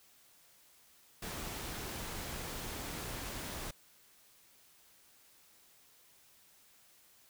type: noise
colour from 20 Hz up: pink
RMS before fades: -42 dBFS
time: 1.22-3.71 s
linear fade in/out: 5 ms
effects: white hiss -64 dBFS RMS until 7.29 s